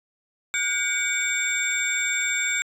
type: tone cluster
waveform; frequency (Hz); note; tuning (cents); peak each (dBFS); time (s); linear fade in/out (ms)
sine; 1452 / 1578 / 2256 / 3572 / 7420; F#6 / G6 / C#7 / A7 / A#8; -33 / +11 / +30 / +25 / -9; -30 / -32 / -24 / -31 / -27; 0.54-2.62; 0
effects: tanh soft clip ceiling -15 dBFS